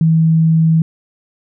sine tone, 161.6 Hz, E3, 34 cents flat, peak -8 dBFS, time 0.01-0.82 s, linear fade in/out 2 ms, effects none

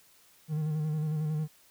triangle tone with vibrato, 154 Hz, D#3, 17 cents flat, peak -26 dBFS, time 0.48-1.48 s, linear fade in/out 50 ms, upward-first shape square, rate 11 Hz, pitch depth 32 cents each way, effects white hiss -61 dBFS RMS until 1.7 s

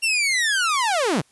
sawtooth linear sweep, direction down, 2772 to 110 Hz, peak -15 dBFS, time 0.02-1.22 s, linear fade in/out 20 ms, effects white hiss -59 dBFS RMS until 1.31 s + resampled to 24000 Hz

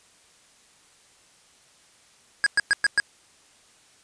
square tone bursts, 1644 Hz, G#6, 18 cents flat, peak -17 dBFS, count 5, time 2.44-3 s, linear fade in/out 0 ms, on 24 ms, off 110 ms, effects white hiss -57 dBFS RMS until 4.03 s + resampled to 22050 Hz

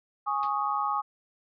sine chord, Ab suspended fourth, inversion none, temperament just, 830.6 / 1107.5 / 1245.9 Hz, Ab5 / Db6 / Eb6, 0 / -2 / +2 cents, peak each -30 dBFS, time 0.26-1.02 s, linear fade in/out 20 ms
white noise with exponential decay, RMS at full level -38 dBFS, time 0.43-0.54 s, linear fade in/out 0 ms, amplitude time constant 23 ms
effects resampled to 11025 Hz

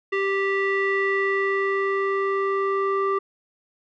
square tone with low-pass filter sweep, 392 Hz, G4, in tune, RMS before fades -23 dBFS, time 0.12-3.19 s, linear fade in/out 10 ms, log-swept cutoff 2300 to 1400 Hz, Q 4.6, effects none

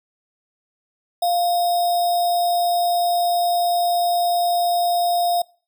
sine tone with sample-and-hold, 698.5 Hz, F5, in tune, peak -16 dBFS, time 1.22-5.42 s, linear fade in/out 5 ms, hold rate 4410 Hz, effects noise-tail reverb RT60 0.4 s tail -24 dB re dry

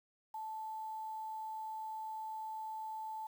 sine tone with quantisation, 876 Hz, A5, 8 cents flat, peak -40 dBFS, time 0.34-3.27 s, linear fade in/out 5 ms, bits 10, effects none

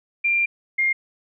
sine tone pair in turn, 2382 / 2122 Hz, D7 / C7, +24 / +24 cents, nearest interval major second, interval 200 cents, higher first, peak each -17 dBFS, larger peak neither, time 0.24-0.46 / 0.78-0.93 s, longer first, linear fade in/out 10 ms, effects none

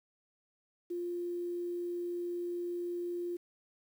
sine tone with quantisation, 349.5 Hz, F4, 1 cent sharp, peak -34 dBFS, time 0.9-3.37 s, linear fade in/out 10 ms, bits 10, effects none

